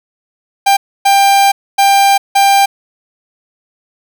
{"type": "tone bursts at uneven times", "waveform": "45% pulse", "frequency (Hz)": 793, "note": "G5", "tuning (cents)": 20, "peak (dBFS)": -6, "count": 4, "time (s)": [[0.66, 0.77], [1.05, 1.52], [1.78, 2.18], [2.35, 2.66]], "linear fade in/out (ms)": 10, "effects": []}